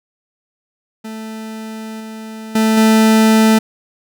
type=tone with level steps; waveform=40% pulse; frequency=220 Hz; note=A3; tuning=in tune; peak=-25 / -27 / -10 / -7 dBFS; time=1.04-3.59 s; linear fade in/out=10 ms; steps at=2 / 2.55 / 2.77 s; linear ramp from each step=5 ms; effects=none